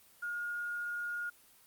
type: tone with quantisation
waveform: sine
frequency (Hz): 1428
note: F6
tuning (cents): +38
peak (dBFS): -35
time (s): 0.22-1.3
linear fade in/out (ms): 10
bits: 10
effects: white hiss -62 dBFS RMS until 1.66 s + Opus 24 kbps